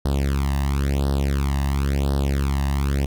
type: tone with flanger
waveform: sawtooth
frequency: 69.3 Hz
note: C#2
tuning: in tune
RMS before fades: -21 dBFS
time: 0.05-3.06 s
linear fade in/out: 5 ms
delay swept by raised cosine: 0.21 to 1.08 ms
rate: 0.96 Hz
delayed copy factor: +1
effects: none